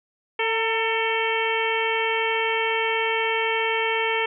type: harmonic tone with a mistuned harmonic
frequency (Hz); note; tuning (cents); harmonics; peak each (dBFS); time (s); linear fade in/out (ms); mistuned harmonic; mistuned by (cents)
447.2; A4; +28; 1 / 2 / 3 / 4 / 5 / 6 / 7; -26 / -27 / -33 / -30 / -27 / -30 / -32; 0.39-4.26; 5; 2; +33
effects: none